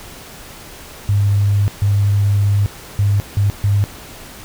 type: tone bursts at uneven times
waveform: sine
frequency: 101.1 Hz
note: G#2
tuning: 46 cents flat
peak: -11 dBFS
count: 5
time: 1.09-1.68 / 1.82-2.66 / 2.99-3.2 / 3.37-3.5 / 3.64-3.84 s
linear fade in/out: 0 ms
effects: pink hiss -36 dBFS RMS until 4.44 s